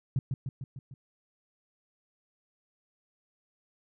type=tone with echo; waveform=sine; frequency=130.4 Hz; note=C3; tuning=5 cents flat; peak=-23 dBFS; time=0.16-0.19 s; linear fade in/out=2 ms; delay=150 ms; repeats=5; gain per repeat=-4 dB; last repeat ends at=0.94 s; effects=none